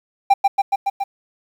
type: tone with echo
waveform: triangle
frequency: 792 Hz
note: G5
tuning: 18 cents sharp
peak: -6 dBFS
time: 0.3-0.34 s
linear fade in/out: 10 ms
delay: 140 ms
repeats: 5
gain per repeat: -2 dB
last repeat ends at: 1.04 s
effects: 8-bit